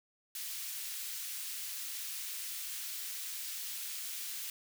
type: high-pass noise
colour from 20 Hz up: white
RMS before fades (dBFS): -41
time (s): 0.35-4.5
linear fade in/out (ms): 2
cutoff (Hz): 2200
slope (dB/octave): 12
effects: none